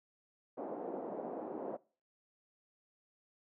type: band-pass noise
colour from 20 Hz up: white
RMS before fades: -42 dBFS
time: 0.57-1.77 s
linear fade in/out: 10 ms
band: 240 to 680 Hz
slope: 24 dB/octave
effects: noise-tail reverb RT60 0.4 s tail -23 dB re dry